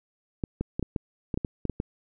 clicks, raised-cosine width 3 ms, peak -15 dBFS, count 11, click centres 0.438 / 0.61 / 0.795 / 0.827 / 0.962 / 1.342 / 1.375 / 1.448 / 1.653 / 1.697 / 1.801 s, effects none

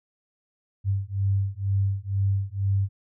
sine beating tone pair, 97.3 / 99.4 Hz, G2 / G2, -12 / +25 cents, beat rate 2.1 Hz, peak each -25 / -25 dBFS, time 0.84-2.89 s, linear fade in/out 50 ms, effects none

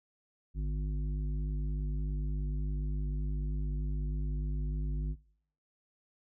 harmonic tone with a mistuned harmonic, 50.1 Hz, G1, 38 cents sharp, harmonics 1 / 3 / 5 / 7, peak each -31 / -39 / -48 / -54 dBFS, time 0.54-5.16 s, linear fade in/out 50 ms, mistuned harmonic 1, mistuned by +110 cents, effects noise-tail reverb RT60 0.6 s tail -21 dB re dry

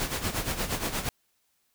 pink noise with tremolo, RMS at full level -28 dBFS, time 0-1.09 s, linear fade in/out 0 ms, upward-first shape sine, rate 8.5 Hz, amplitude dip 70%, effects white hiss -72 dBFS RMS until 1.74 s

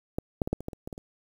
clicks, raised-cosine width 2 ms, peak -15 / -11 / -17 / -12 / -25 / -19 / -27 / -23 / -24 / -28 dBFS, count 10, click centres 0.185 / 0.418 / 0.475 / 0.53 / 0.606 / 0.684 / 0.732 / 0.875 / 0.928 / 0.979 s, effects 8-bit

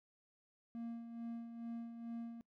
triangle tone with tremolo, 232.3 Hz, A#3, 6 cents flat, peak -39 dBFS, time 0.75-2.41 s, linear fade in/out 0 ms, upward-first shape sine, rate 2.3 Hz, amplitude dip 55%, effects noise-tail reverb RT60 0.1 s tail -24 dB re dry

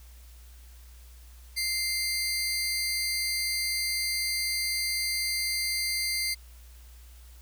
sawtooth tone pair together, 2092 / 4700 Hz, C7 / D8, -1 / +1 cents, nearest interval octave + major second, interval 1402 cents, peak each -27 dBFS, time 1.56-6.35 s, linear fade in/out 20 ms, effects added 60 Hz sine -47 dBFS peak until 7.41 s + white hiss -58 dBFS RMS until 7.41 s

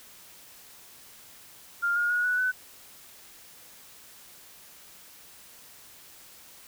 sine tone with pitch steps, 1400 / 1425.3 / 1451 / 1477.3 / 1504 Hz, F6 / F6 / F#6 / F#6 / F#6, +4 / +35 / -34 / -3 / +28 cents, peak -23 dBFS, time 1.82-2.52 s, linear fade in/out 20 ms, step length 140 ms, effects white hiss -51 dBFS RMS until 6.67 s

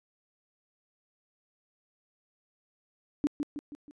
sine tone with echo, 291.7 Hz, D4, 12 cents flat, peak -22 dBFS, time 3.24-3.27 s, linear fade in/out 0 ms, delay 160 ms, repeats 4, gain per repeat -6 dB, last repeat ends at 3.91 s, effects resampled to 24000 Hz

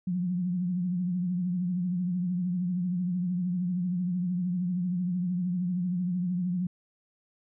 sine tone with vibrato, 179.2 Hz, F3, 45 cents sharp, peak -26 dBFS, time 0.07-6.67 s, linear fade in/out 5 ms, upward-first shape triangle, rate 13 Hz, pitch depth 81 cents each way, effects none

